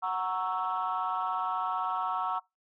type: chord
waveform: sine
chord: F# dominant seventh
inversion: none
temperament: equal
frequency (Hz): 740 / 932.3 / 1108.7 / 1318.5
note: F#5 / A#5 / C#6 / E6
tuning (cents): 0 / 0 / 0 / 0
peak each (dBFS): -33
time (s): 0.02-2.4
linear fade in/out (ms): 20
effects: noise-tail reverb RT60 0.2 s tail -24 dB re dry + tanh soft clip ceiling -22 dBFS